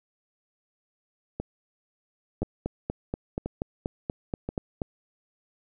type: two click trains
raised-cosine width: 2 ms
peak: -17 / -15 dBFS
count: 4 / 11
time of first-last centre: 1.4-4.49 / 2.42-4.818 s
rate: 0.971 / 4.17 Hz
effects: none